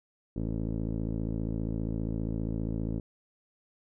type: tone with low-pass filter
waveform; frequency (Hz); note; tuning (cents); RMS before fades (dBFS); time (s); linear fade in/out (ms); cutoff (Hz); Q
15% pulse; 55; A1; 0; -32; 0.36-3; 5; 350; 3.8
effects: none